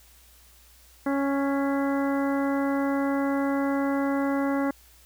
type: harmonic tone with a mistuned harmonic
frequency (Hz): 277.2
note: C#4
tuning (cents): 0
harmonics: 1 / 2 / 3 / 4 / 5 / 6 / 7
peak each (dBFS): -24 / -30 / -34 / -36 / -38 / -40 / -41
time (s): 1.06-4.71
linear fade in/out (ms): 5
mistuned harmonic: 7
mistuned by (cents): +43
effects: added 60 Hz sine -56 dBFS peak until 5.05 s + white hiss -56 dBFS RMS until 5.05 s